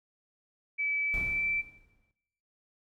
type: tone with pitch glide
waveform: sine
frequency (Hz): 2300 to 2331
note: D7 to D7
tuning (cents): -37 to -14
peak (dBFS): -28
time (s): 0.78-1.62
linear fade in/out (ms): 20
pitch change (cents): +23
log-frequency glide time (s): 1.03-1.42
type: noise with exponential decay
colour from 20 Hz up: brown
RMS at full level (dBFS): -36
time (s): 1.14-2.11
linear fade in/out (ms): 0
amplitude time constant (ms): 210
effects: noise-tail reverb RT60 0.9 s tail -17 dB re dry